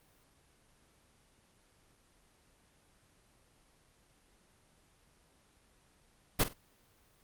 pink noise with echo, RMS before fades -26 dBFS, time 6.39-6.44 s, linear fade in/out 10 ms, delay 48 ms, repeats 2, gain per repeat -13 dB, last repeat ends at 6.536 s, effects pink hiss -67 dBFS RMS until 7.23 s + Opus 24 kbps

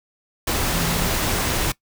sine tone in noise, 169.9 Hz, F3, 47 cents flat, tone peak -26 dBFS, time 0.72-1.07 s, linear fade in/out 5 ms, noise pink, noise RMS -22 dBFS, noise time 0.47-1.72 s, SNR -7 dB, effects noise-tail reverb RT60 0.1 s tail -20 dB re dry

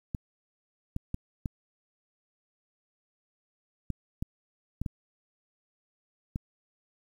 clicks, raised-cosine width 5 ms, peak -19 dBFS, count 9, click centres 0.148 / 0.964 / 1.144 / 1.458 / 3.903 / 4.225 / 4.816 / 4.862 / 6.359 s, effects 9-bit

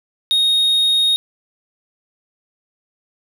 triangle tone, 3728 Hz, A#7, 1 cent flat, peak -11 dBFS, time 0.31-1.16 s, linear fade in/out 0 ms, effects none

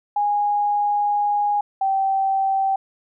sine tone pair in turn, 824 / 776 Hz, G#5 / G5, -14 / -18 cents, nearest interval minor second, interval 104 cents, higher first, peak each -17 dBFS, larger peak neither, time 0.16-1.61 / 1.81-2.76 s, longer first, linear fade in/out 5 ms, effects none

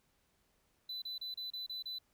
triangle tone bursts, 4000 Hz, B7, 21 cents sharp, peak -38 dBFS, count 7, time 0.89-1.986 s, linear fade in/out 5 ms, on 130 ms, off 31 ms, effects pink hiss -75 dBFS RMS until 2.13 s

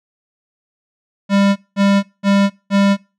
square tone bursts, 198.9 Hz, G3, 25 cents sharp, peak -11 dBFS, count 4, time 1.29-2.97 s, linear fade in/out 50 ms, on 270 ms, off 200 ms, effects noise-tail reverb RT60 0.3 s tail -22 dB re dry + low-pass 5000 Hz 12 dB/octave

